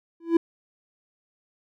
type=tone with exponential growth; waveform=triangle; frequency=333.7 Hz; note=E4; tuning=21 cents sharp; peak=-10 dBFS; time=0.2-0.37 s; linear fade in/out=5 ms; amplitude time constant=35 ms; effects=none